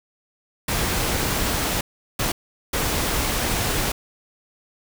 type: noise bursts at uneven times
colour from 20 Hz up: pink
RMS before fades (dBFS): -23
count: 3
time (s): 0.68-1.81 / 2.19-2.32 / 2.73-3.92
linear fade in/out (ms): 5
effects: none